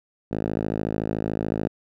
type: tone with band-pass filter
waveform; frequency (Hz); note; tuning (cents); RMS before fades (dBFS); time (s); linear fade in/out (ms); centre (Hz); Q
5% pulse; 53.7; A1; -41; -27; 0.31-1.68; 10; 220; 0.66
effects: none